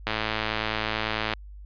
click train, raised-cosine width 0.3 ms, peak -10 dBFS, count 139, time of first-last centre 0.07-1.336 s, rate 109 Hz, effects added 50 Hz sine -40 dBFS peak until 1.65 s + resampled to 11025 Hz

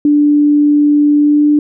sine tone with pitch glide, 293.7 to 296.1 Hz, D4 to D4, 0 to +14 cents, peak -6 dBFS, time 0.05-1.59 s, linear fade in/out 2 ms, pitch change +14 cents, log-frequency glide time 1.18-1.46 s, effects none

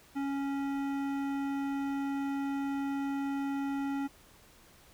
sine tone with hard clipping, 277.2 Hz, C#4, in tune, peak -33 dBFS, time 0.15-4.08 s, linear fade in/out 20 ms, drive 14 dB, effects pink hiss -59 dBFS RMS until 4.93 s

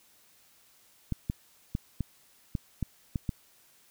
clicks, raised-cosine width 5 ms, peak -17 dBFS, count 8, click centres 1.123 / 1.299 / 1.751 / 2.007 / 2.552 / 2.827 / 3.158 / 3.292 s, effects white hiss -62 dBFS RMS until 3.9 s

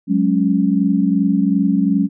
sine chord, F# suspended second, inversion none, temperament equal, 185 / 207.7 / 277.2 Hz, F#3 / G#3 / C#4, 0 / 0 / 0 cents, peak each -17 dBFS, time 0.07-2.09 s, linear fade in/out 50 ms, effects none

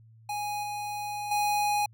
square tone with level steps, 829 Hz, G#5, 3 cents flat, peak -31 / -33 / -25 dBFS, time 0.29-1.86 s, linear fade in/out 5 ms, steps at 0.63 / 1.31 s, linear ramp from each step 5 ms, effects added 112 Hz sine -52 dBFS peak until 1.93 s

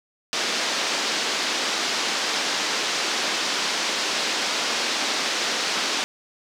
white band-pass noise, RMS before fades -25 dBFS, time 0.33-6.04 s, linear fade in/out 0 ms, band 220 to 5700 Hz, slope 24 dB/octave, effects none

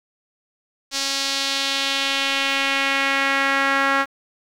sawtooth tone with band-pass filter sweep, 274.1 Hz, C#4, 19 cents flat, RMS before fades -21 dBFS, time 0.91-4.06 s, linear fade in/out 50 ms, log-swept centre 5100 to 1500 Hz, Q 1.8, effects 8-bit

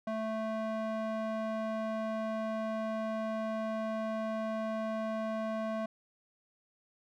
square tone with band-pass filter, 220 Hz, A3, in tune, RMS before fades -35 dBFS, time 0.07-5.86 s, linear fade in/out 5 ms, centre 680 Hz, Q 1.2, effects none

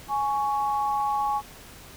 sine tone pair together, 834 / 1113.3 Hz, G#5 / C#6, +7 / +7 cents, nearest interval perfect fourth, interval 500 cents, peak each -24 / -28 dBFS, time 0.08-1.42 s, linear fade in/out 50 ms, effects pink hiss -46 dBFS RMS until 1.96 s

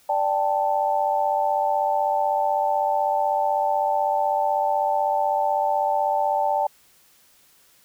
sine chord, D suspended fourth, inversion none, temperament equal, 587.3 / 784 / 880 Hz, D5 / G5 / A5, 0 / 0 / 0 cents, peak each -25 / -23 / -23 dBFS, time 0.09-6.67 s, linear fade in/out 5 ms, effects white hiss -57 dBFS RMS until 7.84 s

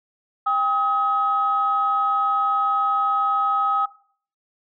sine tone pair together, 796.4 / 1269 Hz, G5 / D#6, +27 / +34 cents, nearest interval minor sixth, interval 807 cents, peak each -23 / -18 dBFS, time 0.46-3.86 s, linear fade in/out 10 ms, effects noise-tail reverb RT60 0.5 s tail -18 dB re dry + tanh soft clip ceiling -10 dBFS

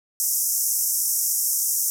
white band-pass noise, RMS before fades -23 dBFS, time 0.2-1.9 s, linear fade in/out 0 ms, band 5400 to 15000 Hz, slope 96 dB/octave, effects none

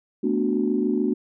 sine chord, B minor seventh, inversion third, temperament equal, 220 / 246.9 / 293.7 / 370 Hz, A3 / B3 / D4 / F#4, 0 / 0 / 0 / 0 cents, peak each -25 dBFS, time 0.23-1.14 s, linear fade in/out 10 ms, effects tanh soft clip ceiling -9 dBFS

